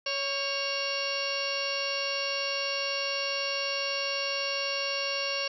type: harmonic tone with a mistuned harmonic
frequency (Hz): 556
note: C#5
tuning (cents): +5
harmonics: 1 / 2 / 3 / 4 / 5 / 6 / 7 / 8 / 9 / 10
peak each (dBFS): -35 / -39 / -41 / -40 / -33 / -45 / -45 / -36 / -45 / -36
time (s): 0.06-5.48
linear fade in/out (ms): 5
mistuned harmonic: 3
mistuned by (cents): -61
effects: none